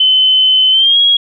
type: tone with pitch glide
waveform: sine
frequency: 3047 to 3304 Hz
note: G7 to G#7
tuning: -50 to -10 cents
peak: -6 dBFS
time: 0-1.17 s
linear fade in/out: 5 ms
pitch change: +140 cents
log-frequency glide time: 0.71-0.98 s
effects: none